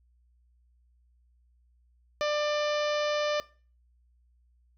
harmonic tone with a mistuned harmonic, 595 Hz, D5, 22 cents sharp, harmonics 1 / 2 / 3 / 4 / 5 / 6 / 7 / 8 / 9 / 10, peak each -27 / -33 / -37 / -39 / -41 / -43 / -44 / -45 / -46 / -47 dBFS, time 2.21-3.4 s, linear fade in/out 0 ms, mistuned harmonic 9, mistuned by -19 cents, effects noise-tail reverb RT60 0.4 s tail -21 dB re dry + added 60 Hz sine -62 dBFS peak until 4.77 s

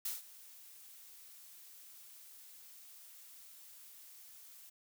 blue noise with ADSR envelope, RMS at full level -37 dBFS, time 0.05-4.7 s, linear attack 6 ms, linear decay 160 ms, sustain -19 dB, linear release 9 ms, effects none

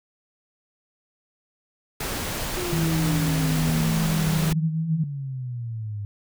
pink noise, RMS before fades -29 dBFS, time 2-4.53 s, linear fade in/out 5 ms
sine exponential sweep, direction down, 365.6 to 100.9 Hz, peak -28 dBFS, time 2.57-6.05 s, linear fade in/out 0 ms
sine tone with vibrato, 159.8 Hz, D#3, 47 cents sharp, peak -21 dBFS, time 2.72-5.04 s, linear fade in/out 5 ms, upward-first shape sine, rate 1 Hz, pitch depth 27 cents each way
effects none

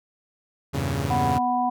sawtooth chord, E diminished seventh, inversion none, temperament equal, 82.41 / 98 / 116.54 / 138.59 Hz, E2 / G2 / Bb2 / Db3, 0 / 0 / 0 / 0 cents, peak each -26 / -26 / -29 / -23 dBFS, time 0.73-1.39 s, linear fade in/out 20 ms
harmonic tone, 246.9 Hz, B3, in tune, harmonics 1 / 3 / 4, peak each -27 / -22 / -27 dBFS, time 1.1-1.7 s, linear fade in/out 10 ms
effects none

